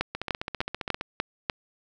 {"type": "two click trains", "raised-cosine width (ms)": 0.3, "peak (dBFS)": [-9, -15], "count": [6, 14], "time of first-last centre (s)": [[0.01, 1.498], [0.15, 1.011]], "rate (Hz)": [3.36, 15.1], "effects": []}